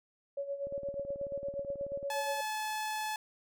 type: tone with tremolo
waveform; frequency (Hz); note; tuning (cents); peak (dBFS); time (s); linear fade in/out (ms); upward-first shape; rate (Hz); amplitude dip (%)
sine; 560; C#5; +18; -32; 0.37-2.41; 5; sine; 8.4; 70
type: click train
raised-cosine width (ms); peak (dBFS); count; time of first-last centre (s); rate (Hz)
2; -35; 26; 0.67-2.029; 18.4
type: tone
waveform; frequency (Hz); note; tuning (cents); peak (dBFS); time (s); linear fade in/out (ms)
sawtooth; 861; A5; -38; -30; 2.1-3.16; 2
effects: none